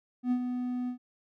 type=tone with ADSR envelope; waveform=triangle; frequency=248.3 Hz; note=B3; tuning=9 cents sharp; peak=-21 dBFS; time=0.23-0.98 s; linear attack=84 ms; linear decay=72 ms; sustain=-7 dB; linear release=97 ms; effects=none